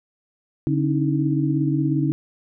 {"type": "tone cluster", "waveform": "sine", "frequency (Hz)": [143.4, 273.6, 302.3, 319.1], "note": ["D3", "C#4", "D#4", "D#4"], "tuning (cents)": [-41, -23, -50, 44], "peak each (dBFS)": [-21, -25, -29, -23], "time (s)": [0.67, 2.12], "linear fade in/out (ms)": 0, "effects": []}